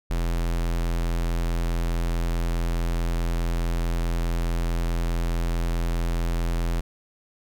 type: tone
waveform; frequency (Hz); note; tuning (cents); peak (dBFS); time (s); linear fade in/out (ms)
square; 42.35; E1; +48; -23; 0.1-6.81; 10
effects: none